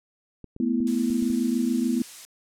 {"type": "clicks", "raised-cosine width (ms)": 3, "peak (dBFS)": -27, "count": 6, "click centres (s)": [0.443, 0.564, 0.804, 1.103, 1.225, 1.303]}
{"type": "chord", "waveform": "sine", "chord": "A suspended second", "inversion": "none", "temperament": "equal", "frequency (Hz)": [220, 246.9, 329.6], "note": ["A3", "B3", "E4"], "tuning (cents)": [0, 0, 0], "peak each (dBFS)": [-27, -23, -29], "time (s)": [0.6, 2.02], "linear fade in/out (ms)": 2}
{"type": "noise", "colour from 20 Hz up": "blue", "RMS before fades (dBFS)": -38, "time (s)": [0.87, 2.25], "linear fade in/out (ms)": 0}
{"effects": ["low-pass 9000 Hz 12 dB/octave"]}